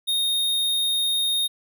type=tone; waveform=square; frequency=3703 Hz; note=A#7; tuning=12 cents flat; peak=-21 dBFS; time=0.07-1.48 s; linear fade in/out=20 ms; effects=none